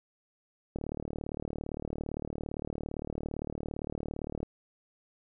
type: click train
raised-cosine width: 2 ms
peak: -22 dBFS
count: 139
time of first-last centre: 0.76-4.43 s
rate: 37.6 Hz
effects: none